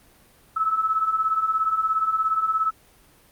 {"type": "beating tone pair", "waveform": "sine", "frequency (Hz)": [1290, 1307], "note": ["E6", "E6"], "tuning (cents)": [-38, -15], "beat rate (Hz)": 17, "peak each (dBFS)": [-26, -21], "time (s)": [0.56, 2.71], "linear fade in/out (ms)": 10, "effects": ["pink hiss -55 dBFS RMS until 3.31 s", "Opus 32 kbps"]}